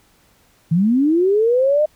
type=linear sweep; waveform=sine; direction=up; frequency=153.5 to 620 Hz; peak=-12 dBFS; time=0.71-1.86 s; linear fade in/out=10 ms; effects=pink hiss -56 dBFS RMS until 1.95 s